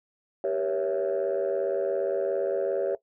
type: chord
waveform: sine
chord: G diminished seventh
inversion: none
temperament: equal with one note detuned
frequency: 392 / 477.1 / 554.4 / 659.3 Hz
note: G4 / Bb4 / Db5 / Fb5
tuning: 0 / +40 / 0 / 0 cents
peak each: -28 / -31 / -26 / -31 dBFS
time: 0.44-2.95 s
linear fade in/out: 2 ms
effects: noise-tail reverb RT60 0.1 s tail -18 dB re dry + tanh soft clip ceiling -19 dBFS